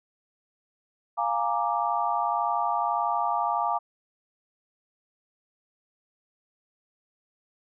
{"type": "chord", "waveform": "sine", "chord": "Bb dominant seventh", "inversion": "second", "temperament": "equal", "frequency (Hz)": [698.5, 830.6, 932.3, 1174.7], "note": ["F5", "Ab5", "Bb5", "D6"], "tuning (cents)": [0, 0, 0, 0], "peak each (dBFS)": -29, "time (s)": [1.17, 3.79], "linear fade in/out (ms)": 20, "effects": []}